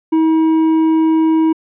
sine tone with hard clipping, 320 Hz, D#4, 49 cents sharp, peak -11 dBFS, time 0.12-1.53 s, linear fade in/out 10 ms, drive 5 dB, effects resampled to 8000 Hz

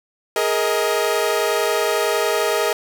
sawtooth chord, Ab suspended second, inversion none, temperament equal with one note detuned, 415.3 / 466.2 / 630.6 Hz, Ab4 / Bb4 / Eb5, 0 / 0 / +23 cents, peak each -18 dBFS, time 0.36-2.73 s, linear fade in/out 2 ms, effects none

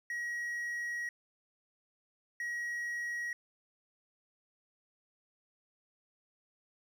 triangle tone bursts at uneven times, 1904 Hz, A#6, 36 cents sharp, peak -33 dBFS, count 2, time 0.1-1.09 / 2.4-3.33 s, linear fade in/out 2 ms, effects none

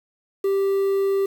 triangle tone with quantisation, 392 Hz, G4, in tune, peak -16 dBFS, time 0.44-1.26 s, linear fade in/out 5 ms, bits 7, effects none

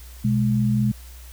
sine tone pair together, 124.6 / 209.4 Hz, B2 / G#3, +16 / +15 cents, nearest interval major sixth, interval 899 cents, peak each -20 dBFS, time 0.24-0.92 s, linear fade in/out 10 ms, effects added 61 Hz sine -39 dBFS peak until 1.32 s + white hiss -48 dBFS RMS until 1.32 s

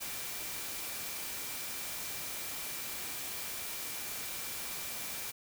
sine tone in noise, 2349 Hz, D7, in tune, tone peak -51 dBFS, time 0-5.32 s, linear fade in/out 20 ms, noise white, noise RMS -40 dBFS, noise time 0-5.32 s, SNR -14 dB, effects none

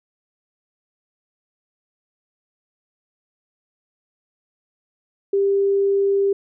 sine tone, 396.2 Hz, G4, 18 cents sharp, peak -15 dBFS, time 5.33-6.33 s, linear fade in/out 5 ms, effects none

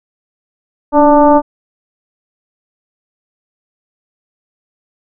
sine tone with frequency modulation, 587.3 Hz, D5, in tune, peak -4 dBFS, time 0.92-1.42 s, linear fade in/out 50 ms, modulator 299 Hz, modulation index 1.4, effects none

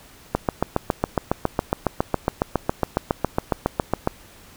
click train, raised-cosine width 1 ms, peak -4 dBFS, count 28, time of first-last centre 0.35-4.074 s, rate 7.25 Hz, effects pink hiss -48 dBFS RMS until 4.56 s

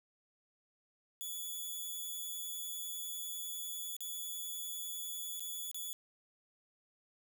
5% pulse tone with dropouts, 3422 Hz, A7, 49 cents flat, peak -32 dBFS, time 1.21-5.93 s, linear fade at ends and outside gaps 0 ms, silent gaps 3.966-4.006 / 5.396-5.405 / 5.714-5.745 s, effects none

